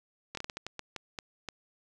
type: slowing click train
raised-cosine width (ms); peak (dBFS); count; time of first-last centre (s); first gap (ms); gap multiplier
0.2; -20; 11; 0.35-1.487; 23; 1.33
effects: none